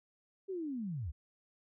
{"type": "linear sweep", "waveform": "sine", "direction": "down", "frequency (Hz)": [397.2, 61.74], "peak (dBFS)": -36, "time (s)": [0.48, 1.12], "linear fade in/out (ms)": 20, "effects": []}